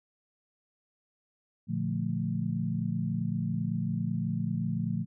sine chord, Bb major seventh, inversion none, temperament equal, 116.54 / 146.83 / 174.61 / 220 Hz, Bb2 / D3 / F3 / A3, 0 / 0 / 0 / 0 cents, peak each -34 / -35 / -32 / -34 dBFS, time 1.67-5.06 s, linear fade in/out 50 ms, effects none

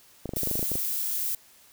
clicks, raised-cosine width 2 ms, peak -19 dBFS, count 12, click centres 0.257 / 0.292 / 0.336 / 0.369 / 0.433 / 0.473 / 0.513 / 0.555 / 0.593 / 0.628 / 0.717 / 0.755 s
violet noise, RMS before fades -29 dBFS, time 0.36-1.35 s, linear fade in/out 2 ms
effects white hiss -56 dBFS RMS until 1.72 s

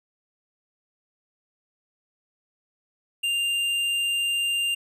sine tone with hard clipping, 2794 Hz, F7, in tune, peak -24 dBFS, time 3.23-4.75 s, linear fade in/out 10 ms, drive 8 dB, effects none

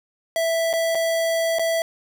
square tone with dropouts, 659.3 Hz, E5, in tune, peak -20 dBFS, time 0.36-1.82 s, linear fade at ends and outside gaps 1 ms, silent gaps 0.73-0.736 / 0.949-0.953 / 1.586-1.594 s, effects none

